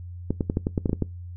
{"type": "clicks", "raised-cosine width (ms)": 3, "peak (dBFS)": -10, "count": 10, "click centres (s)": [0.306, 0.408, 0.499, 0.571, 0.669, 0.778, 0.858, 0.895, 0.931, 1.023], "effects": ["noise-tail reverb RT60 0.2 s tail -21 dB re dry", "added 88 Hz sine -35 dBFS peak until 1.36 s"]}